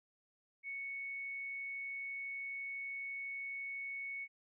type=tone; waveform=sine; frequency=2217 Hz; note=C#7; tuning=in tune; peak=-40 dBFS; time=0.63-4.28 s; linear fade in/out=50 ms; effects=none